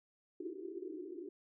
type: band-pass noise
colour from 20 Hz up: pink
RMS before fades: -45 dBFS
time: 0.4-1.29 s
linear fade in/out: 5 ms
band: 310 to 400 Hz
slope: 96 dB/octave
effects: none